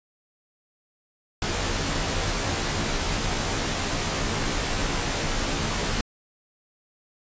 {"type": "noise with comb filter", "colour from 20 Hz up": "pink", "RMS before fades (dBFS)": -26, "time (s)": [1.42, 6.01], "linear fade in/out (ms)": 2, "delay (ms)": 16, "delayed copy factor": -0.8, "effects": ["resampled to 16000 Hz"]}